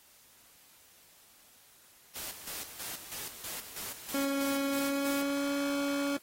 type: noise with tremolo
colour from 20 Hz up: white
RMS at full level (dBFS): -40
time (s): 2.15-5.23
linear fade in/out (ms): 10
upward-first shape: square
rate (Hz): 3.1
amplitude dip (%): 60
type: tone with pitch glide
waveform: 30% pulse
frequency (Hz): 276.9 to 282.2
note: C#4 to C#4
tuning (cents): -2 to +31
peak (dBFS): -27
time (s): 4.14-6.17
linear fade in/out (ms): 5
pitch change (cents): +33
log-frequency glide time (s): 4.65-5.53
effects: white hiss -60 dBFS RMS until 6.22 s + AAC 48 kbps